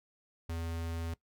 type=tone; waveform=square; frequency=83 Hz; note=E2; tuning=12 cents sharp; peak=-36 dBFS; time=0.49-1.14 s; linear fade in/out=5 ms; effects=noise-tail reverb RT60 0.1 s tail -19 dB re dry